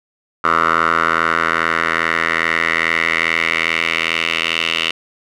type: tone with band-pass filter sweep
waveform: 10% pulse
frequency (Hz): 82.41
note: E2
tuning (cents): 0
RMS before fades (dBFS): -17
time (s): 0.44-4.91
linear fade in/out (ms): 5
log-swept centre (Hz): 1300 to 2800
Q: 4
effects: none